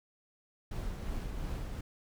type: noise with tremolo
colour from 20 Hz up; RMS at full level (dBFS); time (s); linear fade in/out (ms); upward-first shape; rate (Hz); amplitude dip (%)
brown; -36; 0.71-1.81; 5; triangle; 2.8; 35
effects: none